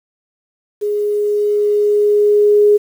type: tone with level ramp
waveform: sine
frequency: 415.3 Hz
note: G#4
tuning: in tune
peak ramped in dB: -15 to -6 dBFS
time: 0.81-2.78 s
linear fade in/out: 20 ms
effects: 7-bit